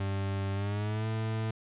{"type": "tone with pitch glide", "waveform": "40% pulse", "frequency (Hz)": [98, 110.64], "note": ["G2", "A2"], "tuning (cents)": [0, 10], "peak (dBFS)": -29, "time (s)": [0, 1.51], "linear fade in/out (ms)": 5, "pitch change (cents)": 210, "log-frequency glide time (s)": [0.53, 1.07], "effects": ["resampled to 8000 Hz", "11-bit"]}